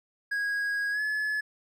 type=tone with pitch glide; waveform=triangle; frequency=1648 to 1712 Hz; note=G#6 to A6; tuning=-14 to -48 cents; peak=-25 dBFS; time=0.31-1.41 s; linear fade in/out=10 ms; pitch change=+66 cents; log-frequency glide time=0.91-1.01 s; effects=none